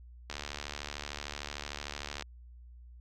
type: click train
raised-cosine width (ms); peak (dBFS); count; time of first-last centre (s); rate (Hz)
0.2; -20; 142; 0.3-2.224; 73.3
effects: added 60 Hz sine -49 dBFS peak until 3 s